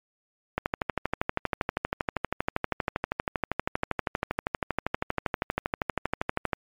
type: click train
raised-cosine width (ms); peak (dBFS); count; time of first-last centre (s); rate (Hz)
0.5; -10; 76; 0.58-6.532; 12.6
effects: MP3 96 kbps